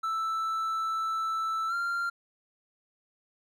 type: tone with pitch glide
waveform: triangle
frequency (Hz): 1321 to 1386.7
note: E6 to F6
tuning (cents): +3 to -13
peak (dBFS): -26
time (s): 0.03-2.1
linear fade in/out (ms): 10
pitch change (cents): +84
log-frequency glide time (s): 1.68-1.74
effects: none